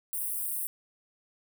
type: high-pass noise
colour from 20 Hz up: white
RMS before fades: -33 dBFS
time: 0.13-0.67 s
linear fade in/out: 0 ms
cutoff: 8500 Hz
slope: 96 dB/octave
effects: none